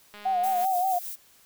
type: click train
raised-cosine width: 0.3 ms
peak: -29 dBFS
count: 106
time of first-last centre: 0.14-0.647 s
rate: 207 Hz
type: tone with vibrato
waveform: sine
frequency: 740 Hz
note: F#5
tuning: in tune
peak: -22 dBFS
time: 0.25-0.99 s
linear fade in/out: 10 ms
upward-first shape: sine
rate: 5.2 Hz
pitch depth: 72 cents each way
type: noise with tremolo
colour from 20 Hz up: violet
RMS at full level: -35 dBFS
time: 0.43-1.16 s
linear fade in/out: 10 ms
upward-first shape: triangle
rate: 6.5 Hz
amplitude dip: 45%
effects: white hiss -58 dBFS RMS until 1.45 s